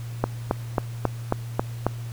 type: click train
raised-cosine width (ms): 1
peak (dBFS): -6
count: 7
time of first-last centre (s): 0.24-1.866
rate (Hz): 3.69
effects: added 117 Hz sine -31 dBFS peak until 2.12 s + pink hiss -47 dBFS RMS until 2.12 s